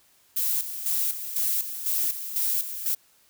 violet noise with tremolo, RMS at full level -25 dBFS, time 0.36-2.95 s, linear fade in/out 10 ms, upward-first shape square, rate 2 Hz, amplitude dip 65%, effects white hiss -61 dBFS RMS until 3.29 s

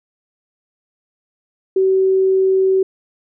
sine tone, 380.7 Hz, F#4, 49 cents sharp, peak -11 dBFS, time 1.76-2.83 s, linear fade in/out 5 ms, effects none

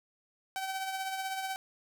sawtooth tone with tremolo, 767 Hz, G5, 38 cents flat, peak -28 dBFS, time 0.56-1.56 s, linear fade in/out 0 ms, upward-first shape triangle, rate 16 Hz, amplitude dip 50%, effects none

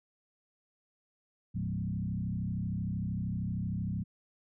sine tone with frequency modulation, 146.4 Hz, D3, 5 cents flat, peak -31 dBFS, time 1.54-4.04 s, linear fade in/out 20 ms, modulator 33 Hz, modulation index 2, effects none

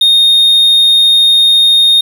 triangle tone, 3694 Hz, A#7, 16 cents flat, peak -3 dBFS, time 0.01-2.01 s, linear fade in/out 5 ms, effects 7-bit

